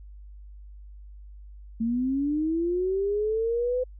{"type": "linear sweep", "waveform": "sine", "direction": "up", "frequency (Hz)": [222.8, 510], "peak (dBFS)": -23, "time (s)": [1.8, 3.84], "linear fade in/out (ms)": 10, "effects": ["added 50 Hz sine -42 dBFS peak until 3.99 s"]}